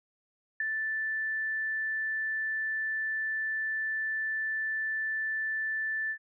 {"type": "tone with ADSR envelope", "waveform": "sine", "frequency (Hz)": 1760, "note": "A6", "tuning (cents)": 0, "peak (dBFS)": -25, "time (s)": [0.6, 6.18], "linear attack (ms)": 4, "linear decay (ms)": 9, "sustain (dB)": -4, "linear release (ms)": 75, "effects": []}